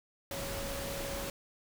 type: tone in noise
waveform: sine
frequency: 554.4 Hz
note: C#5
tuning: in tune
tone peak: -41 dBFS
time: 0.31-1.3 s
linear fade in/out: 2 ms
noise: pink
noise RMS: -39 dBFS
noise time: 0.31-1.3 s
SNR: -5 dB
effects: none